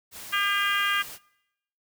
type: noise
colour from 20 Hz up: white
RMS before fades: -41 dBFS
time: 0.11-1.19 s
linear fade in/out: 50 ms
type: harmonic tone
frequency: 402.4 Hz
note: G4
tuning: 45 cents sharp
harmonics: 3 / 4 / 5 / 6 / 7 / 8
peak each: -28 / -27 / -31 / -32 / -30 / -32 dBFS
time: 0.32-1.03 s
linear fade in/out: 20 ms
effects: noise-tail reverb RT60 0.8 s tail -22 dB re dry